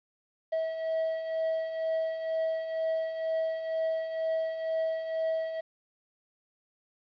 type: beating tone pair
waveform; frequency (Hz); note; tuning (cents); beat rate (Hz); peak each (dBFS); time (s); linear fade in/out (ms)
triangle; 644 / 646.1; E5 / E5; -41 / -35; 2.1; -35 / -27; 0.52-5.61; 10
effects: resampled to 11025 Hz + 10-bit